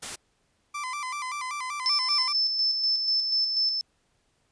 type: noise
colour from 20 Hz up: white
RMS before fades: -35 dBFS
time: 0.02-0.16 s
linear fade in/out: 10 ms
type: tone with vibrato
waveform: 30% pulse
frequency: 1094 Hz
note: C#6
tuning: 23 cents flat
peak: -28 dBFS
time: 0.74-2.33 s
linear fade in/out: 10 ms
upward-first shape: square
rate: 5.2 Hz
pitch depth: 120 cents each way
type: tone with tremolo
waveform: sine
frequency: 5274 Hz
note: E8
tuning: in tune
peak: -21 dBFS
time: 1.86-3.81 s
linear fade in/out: 0 ms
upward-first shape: square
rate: 4.1 Hz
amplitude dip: 40%
effects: pink hiss -70 dBFS RMS until 4.51 s + resampled to 22050 Hz